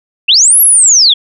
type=linear two-way sweep; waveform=sine; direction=up then down; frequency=2489 to 11620 to 3189 Hz; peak=-3 dBFS; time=0.28-1.14 s; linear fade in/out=10 ms; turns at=0.61 s; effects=none